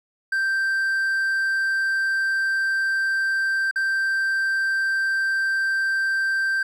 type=tone with dropouts; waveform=triangle; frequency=1568 Hz; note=G6; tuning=in tune; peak=-18 dBFS; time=0.32-6.63 s; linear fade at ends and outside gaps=5 ms; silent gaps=3.712-3.758 s; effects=none